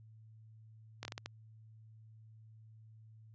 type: slowing click train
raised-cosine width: 0.2 ms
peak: -24 dBFS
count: 6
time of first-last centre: 1.03-1.26 s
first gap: 21 ms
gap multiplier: 1.4
effects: added 110 Hz sine -55 dBFS peak until 3.34 s + resampled to 16000 Hz